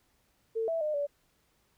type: tone with pitch steps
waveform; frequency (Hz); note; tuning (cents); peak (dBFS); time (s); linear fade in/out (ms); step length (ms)
sine; 449 / 658 / 608 / 575; A4 / E5 / D#5 / D5; +35 / -3 / -40 / -37; -28; 0.55-1.07; 20; 130
effects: pink hiss -71 dBFS RMS until 1.77 s